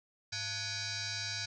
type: tone with frequency modulation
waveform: sine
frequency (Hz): 103.83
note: G#2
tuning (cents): 0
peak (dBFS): -35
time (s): 0.32-1.46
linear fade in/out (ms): 10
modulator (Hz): 788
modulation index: 7.3
effects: none